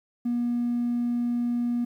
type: tone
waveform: triangle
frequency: 240 Hz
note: B3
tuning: 49 cents flat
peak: -20 dBFS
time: 0.25-1.85 s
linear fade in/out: 10 ms
effects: tanh soft clip ceiling -20 dBFS + 10-bit